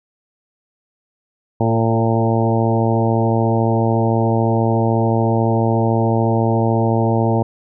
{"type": "harmonic tone with a mistuned harmonic", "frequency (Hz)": 113.9, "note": "A#2", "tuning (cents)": -40, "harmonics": [1, 2, 3, 4, 5, 6, 7, 8], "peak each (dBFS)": [-17, -20, -22, -23, -24, -25, -25, -26], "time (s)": [1.6, 7.43], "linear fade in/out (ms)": 5, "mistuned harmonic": 4, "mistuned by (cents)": -15, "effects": []}